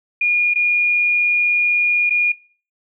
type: tone with dropouts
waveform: sine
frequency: 2432 Hz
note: D#7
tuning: 40 cents flat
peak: -14 dBFS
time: 0.21-2.32 s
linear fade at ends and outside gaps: 5 ms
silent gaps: 0.538-0.557 / 2.096-2.106 s
effects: noise-tail reverb RT60 0.4 s tail -19 dB re dry